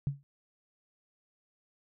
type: tone with exponential decay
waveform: sine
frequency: 140.2 Hz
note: C#3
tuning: 20 cents sharp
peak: -24 dBFS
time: 0.07-0.23 s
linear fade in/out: 0 ms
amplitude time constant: 33 ms
effects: none